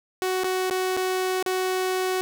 sawtooth tone with dropouts, 372.1 Hz, F#4, 10 cents sharp, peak -19 dBFS, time 0.22-2.21 s, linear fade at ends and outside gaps 0 ms, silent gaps 0.436-0.444 / 0.699-0.709 / 0.967-0.972 / 1.426-1.462 s, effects none

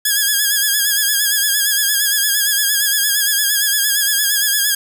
5% pulse tone with vibrato, 1661.2 Hz, G#6, in tune, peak -3 dBFS, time 0.05-4.75 s, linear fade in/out 5 ms, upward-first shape sine, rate 8.7 Hz, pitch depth 59 cents each way, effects none

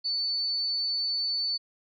sine tone, 4495 Hz, C#8, 23 cents sharp, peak -26 dBFS, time 0.04-1.58 s, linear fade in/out 20 ms, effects none

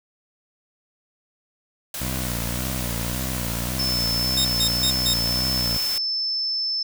white noise, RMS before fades -31 dBFS, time 1.94-5.98 s, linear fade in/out 2 ms
15% pulse tone with vibrato, 61 Hz, B1, 21 cents flat, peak -20 dBFS, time 2-5.78 s, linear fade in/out 10 ms, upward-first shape sine, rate 1.8 Hz, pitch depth 110 cents each way
sine tone, 5274 Hz, E8, in tune, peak -22 dBFS, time 3.79-6.83 s, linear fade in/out 5 ms
sawtooth tone bursts, 3709 Hz, A#7, 9 cents flat, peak -17 dBFS, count 4, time 4.37-5.136 s, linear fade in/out 5 ms, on 79 ms, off 150 ms
effects none

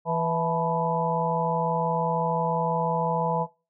harmonic tone with a mistuned harmonic, 164.81 Hz, E3, in tune, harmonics 1 / 3 / 4 / 5 / 6, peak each -29 / -29 / -29 / -29 / -29 dBFS, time 0.05-3.47 s, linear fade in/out 50 ms, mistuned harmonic 5, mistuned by +80 cents, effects noise-tail reverb RT60 0.3 s tail -20 dB re dry

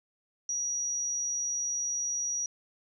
sine tone, 5780 Hz, F#8, 41 cents flat, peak -29 dBFS, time 0.49-2.46 s, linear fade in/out 2 ms, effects none

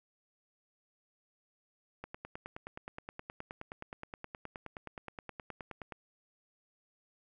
click train, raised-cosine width 0.5 ms, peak -27 dBFS, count 38, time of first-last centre 2.04-5.922 s, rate 9.53 Hz, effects none

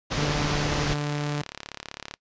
pink low-pass noise, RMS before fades -28 dBFS, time 0.1-0.95 s, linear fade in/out 20 ms, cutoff 6600 Hz, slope 48 dB/octave
sawtooth tone, 146.83 Hz, D3, in tune, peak -22 dBFS, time 0.17-1.42 s, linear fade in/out 5 ms
click train, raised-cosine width 0.2 ms, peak -17 dBFS, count 45, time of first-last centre 0.9-2.139 s, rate 35.5 Hz
effects noise-tail reverb RT60 0.1 s tail -24 dB re dry + resampled to 16000 Hz

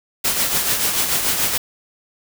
white noise with tremolo, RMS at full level -17 dBFS, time 0.24-1.58 s, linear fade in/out 10 ms, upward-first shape triangle, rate 6.9 Hz, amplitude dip 55%, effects none

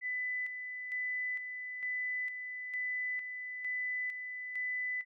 sine tone with tremolo, 1999 Hz, B6, 20 cents sharp, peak -33 dBFS, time 0.01-5.05 s, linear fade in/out 50 ms, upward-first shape square, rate 1.1 Hz, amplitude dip 50%, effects none

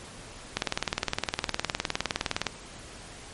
click train, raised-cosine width 0.2 ms, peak -8 dBFS, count 38, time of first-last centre 0.57-2.467 s, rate 19.5 Hz, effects pink hiss -45 dBFS RMS until 3.33 s + MP3 48 kbps

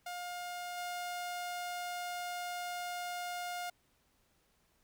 sawtooth tone with level steps, 710 Hz, F5, 28 cents sharp, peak -36 / -34 dBFS, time 0.06-3.7 s, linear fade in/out 5 ms, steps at 0.77 s, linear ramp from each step 10 ms, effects pink hiss -73 dBFS RMS until 4.83 s

